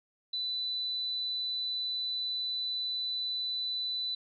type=tone; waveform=sine; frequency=3989 Hz; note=B7; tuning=17 cents sharp; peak=-31 dBFS; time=0.33-4.15 s; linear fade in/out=5 ms; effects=none